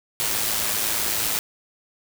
white noise with amplitude modulation, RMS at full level -22 dBFS, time 0.2-1.39 s, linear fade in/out 0 ms, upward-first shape sine, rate 108 Hz, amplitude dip 45%, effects none

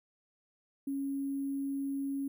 sine tone with sample-and-hold, 276.1 Hz, C#4, 7 cents flat, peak -32 dBFS, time 0.87-2.28 s, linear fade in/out 5 ms, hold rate 11025 Hz, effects none

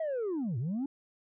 sine linear two-way sweep, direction down then up, 659.3 to 107.6 to 287.4 Hz, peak -28 dBFS, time 0-0.86 s, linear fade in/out 5 ms, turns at 0.58 s, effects tanh soft clip ceiling -29 dBFS

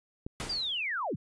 click, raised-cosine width 3 ms, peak -24 dBFS, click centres 0.265 s
pink noise with exponential decay, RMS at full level -34 dBFS, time 0.4-0.86 s, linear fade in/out 0 ms, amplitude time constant 100 ms
sine linear sweep, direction down, 4895 to 74.9 Hz, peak -30 dBFS, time 0.49-1.16 s, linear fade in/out 10 ms
effects resampled to 22050 Hz

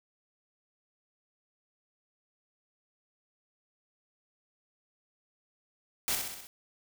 white noise with echo, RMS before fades -30 dBFS, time 6.08-6.15 s, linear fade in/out 0 ms, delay 64 ms, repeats 5, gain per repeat -4 dB, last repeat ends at 6.47 s, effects none

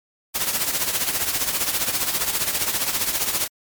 white noise with tremolo, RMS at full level -20 dBFS, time 0.34-3.48 s, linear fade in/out 20 ms, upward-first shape triangle, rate 15 Hz, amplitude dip 70%, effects MP3 96 kbps

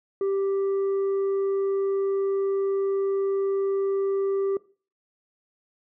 triangle tone with tanh clipping, 392 Hz, G4, in tune, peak -23 dBFS, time 0.21-4.57 s, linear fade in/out 2 ms, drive 8 dB, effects noise-tail reverb RT60 0.4 s tail -20 dB re dry

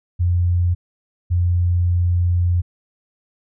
sine tone pair in turn, 88 / 88 Hz, F2 / F2, +14 / +14 cents, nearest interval unison, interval 0 cents, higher neither, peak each -14 dBFS, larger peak neither, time 0.19-0.75 / 1.3-2.62 s, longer second, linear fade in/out 20 ms, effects none

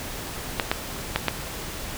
clicks, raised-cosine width 0.3 ms, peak -4 dBFS, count 4, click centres 0.598 / 0.715 / 1.16 / 1.283 s, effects pink hiss -34 dBFS RMS until 1.97 s

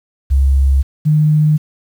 sine tone pair in turn, 67.9 / 152.43 Hz, C#2 / D#3, -35 / -35 cents, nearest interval octave + major second, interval 1400 cents, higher second, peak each -8 dBFS, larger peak neither, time 0.3-0.83 / 1.05-1.58 s, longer neither, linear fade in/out 20 ms, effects 7-bit

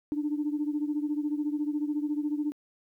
sine beating tone pair, 293.7 / 307.7 Hz, D4 / D#4, 0 / -19 cents, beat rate 14 Hz, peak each -28 / -32 dBFS, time 0.12-2.52 s, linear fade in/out 0 ms, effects tanh soft clip ceiling -20 dBFS + 11-bit

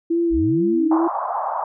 sine tone with vibrato, 330 Hz, E4, 2 cents sharp, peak -16 dBFS, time 0.1-1.08 s, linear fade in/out 10 ms, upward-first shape sine, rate 2.2 Hz, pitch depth 55 cents each way
sine linear sweep, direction up, 37.1 to 351.3 Hz, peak -22 dBFS, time 0.3-1 s, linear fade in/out 50 ms
white band-pass noise, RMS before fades -24 dBFS, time 0.91-1.64 s, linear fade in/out 5 ms, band 650 to 1100 Hz, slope 48 dB/octave
effects none

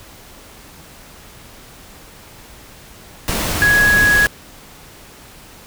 sine tone in noise, 1668 Hz, G#6, 7 cents sharp, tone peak -10 dBFS, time 3.62-4.26 s, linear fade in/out 0 ms, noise pink, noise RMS -20 dBFS, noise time 3.28-4.27 s, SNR +7 dB, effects pink hiss -41 dBFS RMS until 5.66 s

